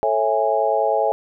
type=chord; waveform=sine; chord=A major seventh; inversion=none; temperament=just; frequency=440 / 550 / 660 / 825 Hz; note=A4 / C#5 / E5 / G#5; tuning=0 / -14 / +2 / -12 cents; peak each=-23 / -22 / -21 / -21 dBFS; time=0.03-1.12 s; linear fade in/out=0 ms; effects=none